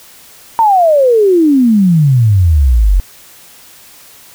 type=exponential sweep; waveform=sine; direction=down; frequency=932.3 to 43.31 Hz; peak=-5 dBFS; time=0.59-3 s; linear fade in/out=0 ms; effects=white hiss -39 dBFS RMS until 4.34 s